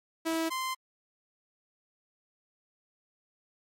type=tone pair in turn; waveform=sawtooth; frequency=325.7 / 1040.6 Hz; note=E4 / C6; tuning=-21 / -10 cents; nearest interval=octave + minor sixth; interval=2011 cents; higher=second; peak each=-24 / -27 dBFS; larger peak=first; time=0.25-0.5 / 0.5-0.75 s; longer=neither; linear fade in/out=20 ms; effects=MP3 64 kbps